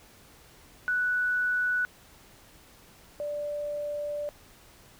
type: tone pair in turn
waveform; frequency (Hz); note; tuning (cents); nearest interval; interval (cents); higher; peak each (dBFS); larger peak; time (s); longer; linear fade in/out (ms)
sine; 1480 / 587.3; F#6 / D5; 0 / 0; octave + major third; 1600; first; -24 / -30; first; 0.88-1.85 / 3.2-4.29; second; 0
effects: pink hiss -55 dBFS RMS until 4.99 s